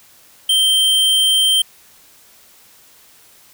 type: tone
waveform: square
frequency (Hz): 3136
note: G7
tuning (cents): 0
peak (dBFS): -12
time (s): 0.49-1.62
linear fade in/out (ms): 5
effects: white hiss -48 dBFS RMS until 3.53 s